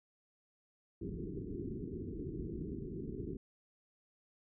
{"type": "low-pass noise", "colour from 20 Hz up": "white", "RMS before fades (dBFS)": -42, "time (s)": [1.01, 3.37], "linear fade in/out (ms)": 5, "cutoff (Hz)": 420, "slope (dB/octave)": 96, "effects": []}